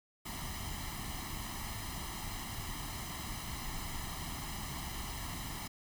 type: noise with comb filter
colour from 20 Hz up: pink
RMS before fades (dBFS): -41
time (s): 0.25-5.68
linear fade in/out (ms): 10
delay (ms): 0.99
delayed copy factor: +0.75
effects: none